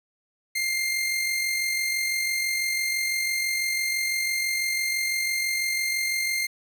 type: tone with amplitude modulation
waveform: sawtooth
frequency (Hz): 2107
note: C7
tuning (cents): +12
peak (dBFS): -19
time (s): 0.55-6.47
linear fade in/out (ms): 10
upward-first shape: sine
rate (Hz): 46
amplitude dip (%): 35
effects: none